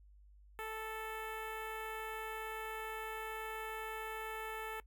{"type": "tone with notch filter", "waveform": "10% pulse", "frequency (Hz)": 439.4, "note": "A4", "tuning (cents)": -2, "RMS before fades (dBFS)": -43, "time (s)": [0.59, 4.8], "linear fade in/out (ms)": 0, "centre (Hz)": 5700, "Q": 0.56, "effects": ["noise-tail reverb RT60 0.1 s tail -21 dB re dry", "added 50 Hz sine -58 dBFS peak until 4.86 s"]}